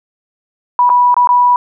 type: tone with dropouts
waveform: sine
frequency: 980 Hz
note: B5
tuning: 14 cents flat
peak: -6 dBFS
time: 0.79-1.56 s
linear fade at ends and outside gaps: 1 ms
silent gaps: 0.893-0.9 / 1.143-1.166 / 1.273-1.29 s
effects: none